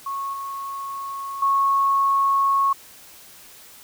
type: tone with level steps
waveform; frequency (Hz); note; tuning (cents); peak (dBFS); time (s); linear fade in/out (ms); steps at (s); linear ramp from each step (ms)
sine; 1100; C#6; -14; -25 / -28 / -16; 0.06-2.73; 5; 0.33 / 1.42; 5
effects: white hiss -46 dBFS RMS until 3.83 s